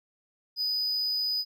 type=tone; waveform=triangle; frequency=4978 Hz; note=D#8; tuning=in tune; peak=-25 dBFS; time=0.56-1.45 s; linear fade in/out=50 ms; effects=none